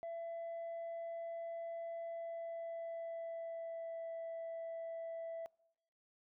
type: tone with pitch glide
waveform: sine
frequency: 670 to 661.5 Hz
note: E5 to E5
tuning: +28 to +6 cents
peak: -39 dBFS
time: 0.03-5.46 s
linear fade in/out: 0 ms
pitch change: -22 cents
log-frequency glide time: 2.05-4.11 s
effects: noise-tail reverb RT60 0.9 s tail -26 dB re dry + tanh soft clip ceiling -40 dBFS